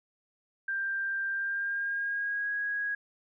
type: tone with pitch glide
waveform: sine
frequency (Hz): 1584 to 1653.2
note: G6 to G#6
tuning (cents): +18 to -8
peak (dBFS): -29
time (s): 0.68-2.95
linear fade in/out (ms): 5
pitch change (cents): +74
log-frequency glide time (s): 1.31-2.55
effects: none